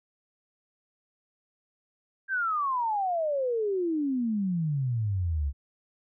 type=exponential sweep; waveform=sine; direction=down; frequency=1611 to 66.7 Hz; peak=-25 dBFS; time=2.28-5.53 s; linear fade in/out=50 ms; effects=none

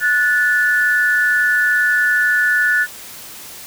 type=tone pair together; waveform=sine; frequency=1467.4 / 1745 Hz; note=F#6 / A6; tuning=-15 / -15 cents; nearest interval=minor third; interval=300 cents; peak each=-15 dBFS; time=0-2.87 s; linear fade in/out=50 ms; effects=white hiss -35 dBFS RMS until 3.66 s

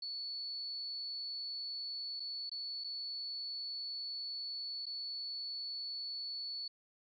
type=tone with dropouts; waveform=sine; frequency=4435 Hz; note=C#8; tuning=in tune; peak=-39 dBFS; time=0.02-6.68 s; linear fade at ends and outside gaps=5 ms; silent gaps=2.198-2.201 / 2.496-2.515 / 2.839-2.843 / 4.857-4.864 s; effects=none

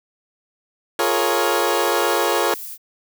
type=noise; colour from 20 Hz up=violet; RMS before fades=-33 dBFS; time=0.99-2.78 s; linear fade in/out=50 ms
type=chord; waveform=20% pulse; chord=Bb minor seventh; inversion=second; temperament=equal with one note detuned; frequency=349.2 / 418.9 / 466.2 / 554.4 Hz; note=F4 / Ab4 / Bb4 / Db5; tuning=0 / +15 / 0 / 0 cents; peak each=-18 dBFS; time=0.99-2.54 s; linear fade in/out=2 ms
effects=none

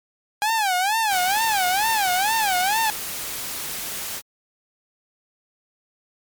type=tone with vibrato; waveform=sawtooth; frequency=808 Hz; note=G#5; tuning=48 cents flat; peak=-15 dBFS; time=0.42-2.9 s; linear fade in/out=0 ms; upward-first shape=sine; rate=2.2 Hz; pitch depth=200 cents each way
type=noise; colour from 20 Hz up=white; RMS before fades=-30 dBFS; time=1.08-4.22 s; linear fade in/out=50 ms
effects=MP3 96 kbps

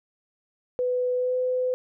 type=tone with pitch glide; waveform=sine; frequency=498.6 to 505.9 Hz; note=B4 to B4; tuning=+16 to +42 cents; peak=-22 dBFS; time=0.79-1.74 s; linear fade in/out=0 ms; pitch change=+26 cents; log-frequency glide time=1.15-1.36 s; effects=none

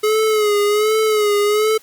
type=tone with vibrato; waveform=square; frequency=423.7 Hz; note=G#4; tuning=35 cents sharp; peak=-14 dBFS; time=0.03-1.78 s; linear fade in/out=10 ms; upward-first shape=sine; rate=1.3 Hz; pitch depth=56 cents each way; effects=white hiss -48 dBFS RMS until 1.82 s + Opus 48 kbps

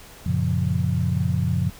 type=chord; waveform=sine; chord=Gb major seventh; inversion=none; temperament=equal; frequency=92.5 / 116.54 / 138.59 / 174.61 Hz; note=Gb2 / Bb2 / Db3 / F3; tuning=0 / 0 / 0 / 0 cents; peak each=-24 / -26 / -25 / -25 dBFS; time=0.26-1.7 s; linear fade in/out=5 ms; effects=pink hiss -45 dBFS RMS until 1.79 s

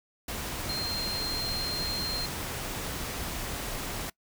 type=tone in noise; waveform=sine; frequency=4186 Hz; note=C8; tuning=in tune; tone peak=-31 dBFS; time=0.69-2.26 s; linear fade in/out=5 ms; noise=pink; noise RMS=-35 dBFS; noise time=0.28-4.1 s; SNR=+1 dB; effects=noise-tail reverb RT60 0.1 s tail -23 dB re dry

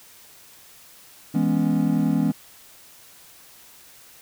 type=chord; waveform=triangle; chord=C# minor seventh; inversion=first; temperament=equal; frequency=164.81 / 207.7 / 246.9 / 277.2 Hz; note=E3 / G#3 / B3 / C#4; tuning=0 / 0 / 0 / 0 cents; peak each=-22 dBFS; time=1.34-2.32 s; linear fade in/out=10 ms; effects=white hiss -49 dBFS RMS until 4.21 s

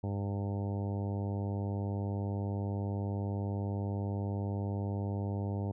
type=harmonic tone; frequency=100 Hz; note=G2; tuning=35 cents sharp; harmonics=1 / 2 / 3 / 4 / 5 / 6 / 7 / 8 / 9; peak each=-33 / -39 / -43 / -45 / -47 / -49 / -50 / -51 / -52 dBFS; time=0.03-5.72 s; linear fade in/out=10 ms; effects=none

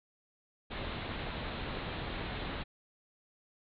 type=low-pass noise; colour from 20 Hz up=pink; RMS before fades=-39 dBFS; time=0.7-2.64 s; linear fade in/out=20 ms; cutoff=4100 Hz; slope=96 dB/octave; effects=none

